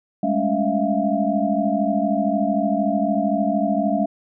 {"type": "tone cluster", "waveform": "sine", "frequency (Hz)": [200.7, 213.9, 282.6, 652, 696], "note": ["G3", "A3", "C#4", "E5", "F5"], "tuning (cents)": [41, -49, 34, -19, -6], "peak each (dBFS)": -24, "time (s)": [0.23, 4.06], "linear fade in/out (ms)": 5, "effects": []}